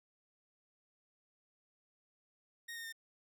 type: tone with pitch steps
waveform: sawtooth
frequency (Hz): 1862 / 1839.6 / 1817.4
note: A#6 / A#6 / A#6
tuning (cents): -2 / -23 / -44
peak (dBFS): -40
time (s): 2.68-2.926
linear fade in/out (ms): 10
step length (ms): 82
effects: none